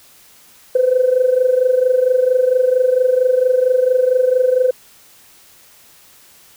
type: tone with amplitude modulation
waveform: sine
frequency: 508 Hz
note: B4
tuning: 49 cents sharp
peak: -7 dBFS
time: 0.75-4.71 s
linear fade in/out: 5 ms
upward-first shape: sine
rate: 24.4 Hz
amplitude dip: 75%
effects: tanh soft clip ceiling -4 dBFS + white hiss -47 dBFS RMS until 6.56 s